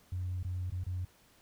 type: tone with dropouts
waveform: sine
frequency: 90.8 Hz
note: F#2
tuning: 32 cents flat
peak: -32 dBFS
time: 0.12-1.05 s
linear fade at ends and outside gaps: 5 ms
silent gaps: 0.43-0.447 / 0.702-0.721 / 0.838-0.865 s
effects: tanh soft clip ceiling -29 dBFS + pink hiss -64 dBFS RMS until 1.41 s